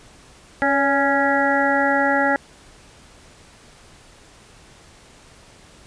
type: harmonic tone with a mistuned harmonic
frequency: 277.2 Hz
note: C#4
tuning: in tune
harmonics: 1 / 2 / 3 / 5 / 6 / 7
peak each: -23 / -22 / -21 / -25 / -23 / -24 dBFS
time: 0.62-2.36 s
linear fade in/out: 0 ms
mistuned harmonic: 2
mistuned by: +34 cents
effects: pink hiss -48 dBFS RMS until 5.86 s + resampled to 22050 Hz